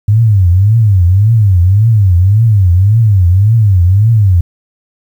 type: tone with vibrato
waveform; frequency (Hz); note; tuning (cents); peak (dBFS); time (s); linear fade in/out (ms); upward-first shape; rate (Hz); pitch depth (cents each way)
sine; 100; G2; +35; -4; 0.08-4.41; 5; triangle; 1.8; 280
effects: 7-bit